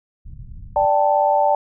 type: low-pass noise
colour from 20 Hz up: pink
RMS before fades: -36 dBFS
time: 0.25-0.86 s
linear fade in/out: 10 ms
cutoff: 140 Hz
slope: 24 dB/octave
type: chord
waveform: sine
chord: D suspended fourth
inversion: none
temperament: just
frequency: 587.3 / 783.1 / 881 Hz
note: D5 / G5 / A5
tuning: 0 / -2 / +2 cents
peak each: -18 dBFS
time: 0.76-1.55 s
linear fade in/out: 2 ms
effects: none